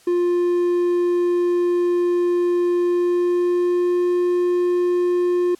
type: tone with pitch glide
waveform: triangle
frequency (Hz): 351.5 to 354.8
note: F4 to F4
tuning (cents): +11 to +27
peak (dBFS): -14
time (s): 0.07-5.55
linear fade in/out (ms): 5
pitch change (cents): +16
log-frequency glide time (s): 2.8-4.08
effects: white hiss -52 dBFS RMS until 5.59 s + low-pass 10000 Hz 12 dB/octave